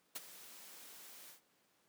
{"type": "noise with ADSR envelope", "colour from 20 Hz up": "white", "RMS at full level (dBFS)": -41, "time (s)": [0.15, 1.41], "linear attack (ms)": 9, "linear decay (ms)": 29, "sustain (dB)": -14, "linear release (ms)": 120, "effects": ["pink hiss -74 dBFS RMS until 1.88 s", "high-pass 200 Hz 12 dB/octave"]}